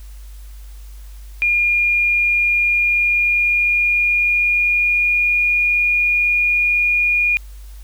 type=tone with pitch glide; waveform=sine; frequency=2420 to 2434 Hz; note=D#7 to D#7; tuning=-49 to -39 cents; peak=-13 dBFS; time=1.42-7.37 s; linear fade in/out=0 ms; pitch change=+10 cents; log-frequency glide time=2.66-5.41 s; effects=added 50 Hz sine -33 dBFS peak until 7.83 s + white hiss -50 dBFS RMS until 7.83 s